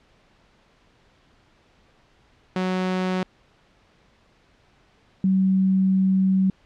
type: tone pair in turn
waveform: sawtooth / sine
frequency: 185 / 189.98 Hz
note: F#3 / F#3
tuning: 0 / +46 cents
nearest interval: unison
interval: 46 cents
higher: second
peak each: -18 / -16 dBFS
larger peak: second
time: 2.56-3.23 / 5.24-6.5 s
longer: second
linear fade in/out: 2 ms
effects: pink hiss -59 dBFS RMS until 6.65 s + low-pass 4000 Hz 12 dB/octave